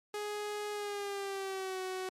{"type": "tone with pitch glide", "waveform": "sawtooth", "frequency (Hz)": [416.7, 373.4], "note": ["G#4", "F#4"], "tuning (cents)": [6, 16], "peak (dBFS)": -32, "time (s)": [0.14, 2.09], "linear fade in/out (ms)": 2, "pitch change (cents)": -190, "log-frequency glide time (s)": [0.72, 1.81], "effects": ["low-pass 12000 Hz 12 dB/octave", "MP3 96 kbps"]}